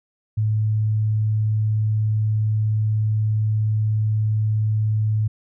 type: tone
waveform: sine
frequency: 107.9 Hz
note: A2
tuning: 33 cents flat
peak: -17 dBFS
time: 0.37-5.28 s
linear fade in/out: 10 ms
effects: none